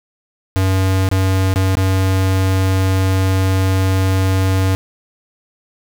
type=tone with dropouts; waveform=square; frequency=94.9 Hz; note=F#2; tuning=44 cents sharp; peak=-13 dBFS; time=0.56-4.75 s; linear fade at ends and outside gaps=0 ms; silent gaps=1.089-1.114 / 1.54-1.559 / 1.753-1.77 s; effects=none